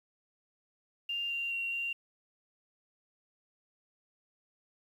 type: tone with pitch steps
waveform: sine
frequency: 2796 / 2774 / 2751 / 2768 Hz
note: F7 / F7 / F7 / F7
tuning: +1 / -12 / -27 / -16 cents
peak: -32 dBFS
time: 1.09-1.93 s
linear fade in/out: 5 ms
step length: 210 ms
effects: 10-bit